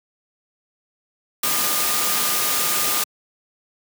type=tone in noise; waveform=sine; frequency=1215 Hz; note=D#6; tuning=42 cents flat; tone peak=-30 dBFS; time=1.43-3.04 s; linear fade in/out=5 ms; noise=white; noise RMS=-21 dBFS; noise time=1.43-3.04 s; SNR=-12 dB; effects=high-pass 150 Hz 12 dB/octave